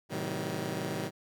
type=chord; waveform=15% pulse; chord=A diminished seventh; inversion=none; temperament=just; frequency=110 / 132 / 158.4 / 190.08 Hz; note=A2 / C3 / Eb3 / Gb3; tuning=0 / +16 / +31 / +47 cents; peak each=-34 / -34 / -31 / -31 dBFS; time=0.09-1.11 s; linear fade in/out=50 ms; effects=none